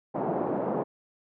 white band-pass noise, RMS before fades -29 dBFS, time 0.14-0.84 s, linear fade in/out 20 ms, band 150 to 790 Hz, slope 24 dB/octave, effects none

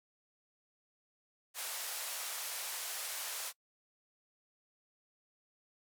white band-pass noise, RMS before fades -41 dBFS, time 1.54-3.53 s, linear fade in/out 50 ms, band 540 to 14000 Hz, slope 24 dB/octave, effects noise-tail reverb RT60 0.1 s tail -24 dB re dry

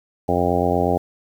harmonic tone, 88.3 Hz, F2, 20 cents sharp, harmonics 1 / 2 / 3 / 4 / 5 / 6 / 7 / 8 / 9, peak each -26 / -26 / -25 / -26 / -24 / -26 / -25 / -26 / -24 dBFS, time 0.28-0.98 s, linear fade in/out 10 ms, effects 8-bit

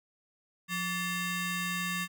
20% pulse ring-modulated tone, 966 Hz, B5, 39 cents flat, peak -23 dBFS, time 0.68-2.08 s, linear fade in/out 50 ms, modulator 788 Hz, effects none

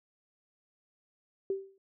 sine tone with exponential decay, 388.5 Hz, G4, 16 cents flat, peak -26 dBFS, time 1.5-1.78 s, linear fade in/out 2 ms, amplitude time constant 59 ms, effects none

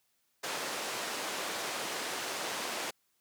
pink band-pass noise, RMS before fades -37 dBFS, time 0.43-2.91 s, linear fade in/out 10 ms, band 420 to 8900 Hz, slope 12 dB/octave, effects white hiss -75 dBFS RMS until 3.2 s + high-pass 60 Hz 12 dB/octave

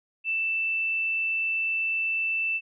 sine tone, 2656 Hz, E7, 12 cents sharp, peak -24 dBFS, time 0.24-2.61 s, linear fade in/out 50 ms, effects none

